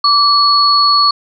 sine tone pair together, 1160 / 4380 Hz, D6 / C#8, -22 / -22 cents, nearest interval octave + major seventh, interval 2300 cents, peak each -10 dBFS, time 0.04-1.11 s, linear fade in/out 5 ms, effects none

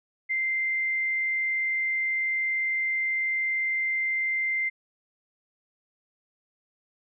sine tone, 2087 Hz, C7, 5 cents flat, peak -24 dBFS, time 0.29-4.7 s, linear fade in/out 20 ms, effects none

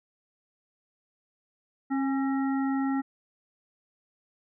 harmonic tone with a mistuned harmonic, 269.9 Hz, C#4, 46 cents flat, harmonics 1 / 3 / 5 / 7, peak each -25 / -35 / -39 / -42 dBFS, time 1.9-3.02 s, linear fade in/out 20 ms, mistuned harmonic 3, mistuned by +29 cents, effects none

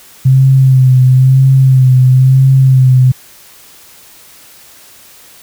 sine tone with vibrato, 130.81 Hz, C3, in tune, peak -3 dBFS, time 0.25-3.12 s, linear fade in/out 10 ms, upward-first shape sine, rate 1 Hz, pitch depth 37 cents each way, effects white hiss -39 dBFS RMS until 5.42 s

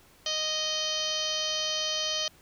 harmonic tone with a mistuned harmonic, 621 Hz, D#5, 3 cents flat, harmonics 1 / 2 / 3 / 4 / 5 / 6 / 7 / 8 / 9 / 10, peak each -37 / -42 / -42 / -43 / -31 / -40 / -35 / -37 / -38 / -41 dBFS, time 0.26-2.28 s, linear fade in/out 2 ms, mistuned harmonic 9, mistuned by +47 cents, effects pink hiss -58 dBFS RMS until 2.41 s

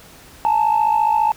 sine tone pair together, 850 / 904.7 Hz, G#5 / A5, +40 / +48 cents, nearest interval minor second, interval 108 cents, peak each -15 dBFS, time 0.45-1.32 s, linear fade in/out 0 ms, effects tanh soft clip ceiling -9 dBFS + pink hiss -44 dBFS RMS until 1.36 s

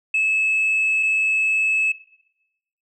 sine tone pair in turn, 2599 / 2599 Hz, E7 / E7, -25 / -25 cents, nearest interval unison, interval 0 cents, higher neither, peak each -15 dBFS, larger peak neither, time 0.14-1.03 / 1.03-1.92 s, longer neither, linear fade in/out 5 ms, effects noise-tail reverb RT60 0.9 s tail -18 dB re dry + tanh soft clip ceiling -14 dBFS

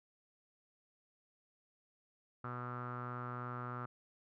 sawtooth tone with low-pass filter, 122.9 Hz, B2, 8 cents flat, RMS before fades -43 dBFS, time 2.44-3.86 s, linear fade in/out 5 ms, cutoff 1300 Hz, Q 9.6, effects none

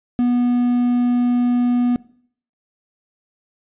triangle tone with quantisation, 244.1 Hz, B3, 20 cents flat, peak -12 dBFS, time 0.19-1.96 s, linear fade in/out 0 ms, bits 6, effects noise-tail reverb RT60 0.6 s tail -21 dB re dry + resampled to 8000 Hz

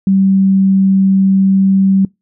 sine tone, 192.9 Hz, G3, 28 cents flat, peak -7 dBFS, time 0.07-2.05 s, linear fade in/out 2 ms, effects noise-tail reverb RT60 0.2 s tail -25 dB re dry

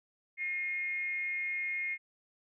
sine tone with frequency modulation, 2138 Hz, C7, 37 cents sharp, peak -32 dBFS, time 0.37-1.98 s, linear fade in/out 50 ms, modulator 329 Hz, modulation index 0.39, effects none

